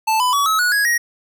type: tone with pitch steps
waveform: square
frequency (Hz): 880 / 999.2 / 1134.6 / 1288.4 / 1463 / 1661.2 / 1886.3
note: A5 / B5 / C#6 / E6 / F#6 / G#6 / A#6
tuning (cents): 0 / +20 / +40 / -40 / -20 / 0 / +20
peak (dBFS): -15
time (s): 0.07-0.98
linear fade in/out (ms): 10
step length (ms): 130
effects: none